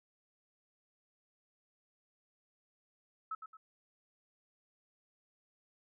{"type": "tone with echo", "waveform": "sine", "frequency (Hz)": 1298, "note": "E6", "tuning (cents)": -27, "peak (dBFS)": -36, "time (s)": [3.31, 3.35], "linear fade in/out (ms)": 5, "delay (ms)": 110, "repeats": 2, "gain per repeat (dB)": -8, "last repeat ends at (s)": 3.57, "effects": []}